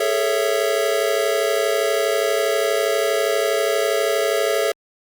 square chord, A major seventh, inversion third, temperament equal with one note detuned, 415.3 / 447.7 / 554.4 / 659.3 Hz, G#4 / A4 / C#5 / E5, 0 / +30 / 0 / 0 cents, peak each -24 dBFS, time 0-4.72 s, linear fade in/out 5 ms, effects Opus 48 kbps

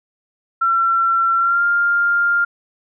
sine tone with pitch glide, 1355 to 1400.4 Hz, E6 to F6, +47 to +4 cents, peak -13 dBFS, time 0.61-2.45 s, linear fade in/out 10 ms, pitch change +57 cents, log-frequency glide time 1.36-1.64 s, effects none

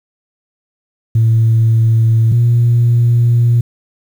sine tone pair in turn, 113 / 118.62 Hz, A2 / A#2, +47 / +31 cents, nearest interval minor second, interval 84 cents, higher second, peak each -6 dBFS, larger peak neither, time 1.15-2.32 / 2.32-3.61 s, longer second, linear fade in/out 5 ms, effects tanh soft clip ceiling -4 dBFS + 7-bit

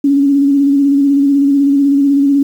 sine tone with vibrato, 280 Hz, C#4, 18 cents sharp, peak -7 dBFS, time 0.04-2.43 s, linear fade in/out 5 ms, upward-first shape square, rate 16 Hz, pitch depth 28 cents each way, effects 7-bit

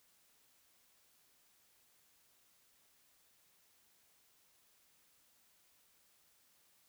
silence, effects white hiss -71 dBFS RMS until 6.88 s

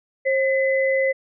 sine tone pair together, 535 / 2020 Hz, C5 / B6, +38 / +39 cents, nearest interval octave + major seventh, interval 2301 cents, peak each -18 / -23 dBFS, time 0.25-1.13 s, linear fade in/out 20 ms, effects none

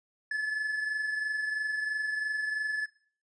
triangle tone pair together, 1722 / 1745 Hz, A6 / A6, -38 / -15 cents, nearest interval unison, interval 23 cents, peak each -27 / -38 dBFS, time 0.31-2.86 s, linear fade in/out 5 ms, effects noise-tail reverb RT60 0.5 s tail -19 dB re dry + resampled to 22050 Hz

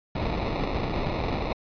pink noise with sample-and-hold, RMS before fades -28 dBFS, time 0.15-1.53 s, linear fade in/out 5 ms, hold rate 1575 Hz, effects resampled to 11025 Hz

